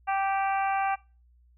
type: harmonic tone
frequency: 390.6 Hz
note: G4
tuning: 6 cents flat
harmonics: 2 / 3 / 4 / 5 / 6 / 7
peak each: -25 / -33 / -35 / -42 / -39 / -41 dBFS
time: 0.07-0.96 s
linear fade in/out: 20 ms
effects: noise-tail reverb RT60 0.3 s tail -21 dB re dry + added 60 Hz sine -57 dBFS peak until 1.57 s